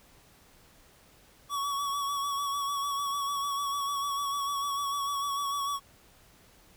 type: tone with vibrato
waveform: square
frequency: 1126 Hz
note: C#6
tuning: 27 cents sharp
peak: -30 dBFS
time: 1.49-5.8 s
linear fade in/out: 50 ms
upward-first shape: sine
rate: 6.7 Hz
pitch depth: 32 cents each way
effects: pink hiss -59 dBFS RMS until 6.76 s